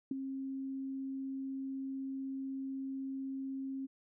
sine tone with ADSR envelope, 268.4 Hz, C4, 44 cents sharp, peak -29 dBFS, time 0.11-3.87 s, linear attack 4 ms, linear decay 13 ms, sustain -8 dB, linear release 21 ms, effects none

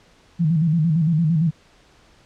sine tone with vibrato, 161.5 Hz, E3, 35 cents flat, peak -15 dBFS, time 0.39-1.51 s, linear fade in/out 20 ms, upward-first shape square, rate 8.8 Hz, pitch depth 91 cents each way, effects pink hiss -54 dBFS RMS until 2.25 s + low-pass 6000 Hz 12 dB/octave

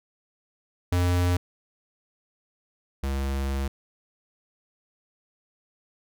square tone pair in turn, 88.8 / 68.1 Hz, F2 / C#2, +29 / -30 cents, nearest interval perfect fourth, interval 459 cents, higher first, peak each -21 / -26 dBFS, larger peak first, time 0.92-1.37 / 3.03-3.68 s, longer second, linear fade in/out 5 ms, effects none

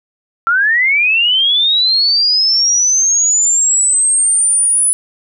sine linear sweep, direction up, 1336 to 10040 Hz, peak -9 dBFS, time 0.47-4.93 s, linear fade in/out 0 ms, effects none

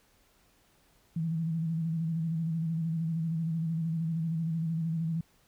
sine tone with vibrato, 163.2 Hz, E3, 17 cents flat, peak -28 dBFS, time 1.16-5.21 s, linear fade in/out 5 ms, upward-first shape square, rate 13 Hz, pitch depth 41 cents each way, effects pink hiss -66 dBFS RMS until 5.47 s

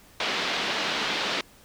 white band-pass noise, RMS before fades -28 dBFS, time 0.2-1.41 s, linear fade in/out 2 ms, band 180 to 4100 Hz, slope 24 dB/octave, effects pink hiss -54 dBFS RMS until 1.64 s

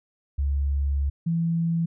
sine tone pair in turn, 70.1 / 166.73 Hz, C#2 / E3, +20 / +20 cents, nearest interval octave + minor third, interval 1500 cents, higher second, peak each -21 dBFS, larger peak neither, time 0.38-1.1 / 1.26-1.86 s, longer first, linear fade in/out 10 ms, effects none

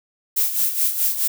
violet noise with tremolo, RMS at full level -18 dBFS, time 0.36-1.28 s, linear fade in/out 10 ms, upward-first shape sine, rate 4.7 Hz, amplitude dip 65%, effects none

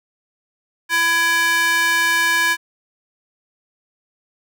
square tone with high-pass filter, 333.9 Hz, E4, 22 cents sharp, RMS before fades -17 dBFS, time 0.89-2.57 s, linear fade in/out 50 ms, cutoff 1500 Hz, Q 2.6, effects none

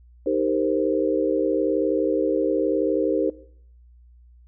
sine chord, C minor seventh, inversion first, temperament equal with one note detuned, 311.1 / 392 / 464.3 / 523.3 Hz, Eb4 / G4 / Bb4 / C5, 0 / 0 / -7 / 0 cents, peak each -25 dBFS, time 0.26-3.3 s, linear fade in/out 5 ms, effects noise-tail reverb RT60 0.6 s tail -18 dB re dry + added 60 Hz sine -48 dBFS peak until 4.47 s

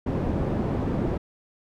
white low-pass noise, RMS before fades -26 dBFS, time 0.06-1.18 s, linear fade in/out 10 ms, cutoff 330 Hz, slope 12 dB/octave, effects none

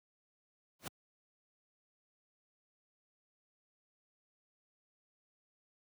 pink noise with exponential growth, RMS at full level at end -36 dBFS, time 0.79-0.88 s, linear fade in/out 5 ms, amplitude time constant 19 ms, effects high-pass 100 Hz 12 dB/octave

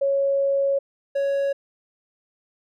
sine / triangle tone pair in turn, 553 / 556 Hz, C#5 / C#5, -4 / +5 cents, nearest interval unison, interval 9 cents, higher second, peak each -18 dBFS, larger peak neither, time 0.01-0.79 / 1.15-1.53 s, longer first, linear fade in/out 10 ms, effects none

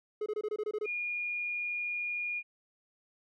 triangle tone bursts, 424.1 Hz, G#4, 36 cents sharp, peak -29 dBFS, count 9, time 0.21-0.861 s, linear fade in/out 5 ms, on 51 ms, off 24 ms
sine tone, 2431 Hz, D#7, 41 cents flat, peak -32 dBFS, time 0.84-2.43 s, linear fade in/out 50 ms
effects none

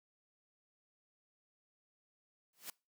white noise with exponential growth, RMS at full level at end -41 dBFS, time 2.53-2.7 s, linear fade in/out 2 ms, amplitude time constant 35 ms, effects noise-tail reverb RT60 0.3 s tail -25 dB re dry + high-pass 150 Hz 12 dB/octave

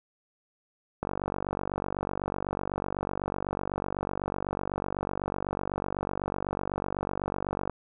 click train, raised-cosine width 1 ms, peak -16 dBFS, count 321, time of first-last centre 1.03-7.697 s, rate 48 Hz, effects none

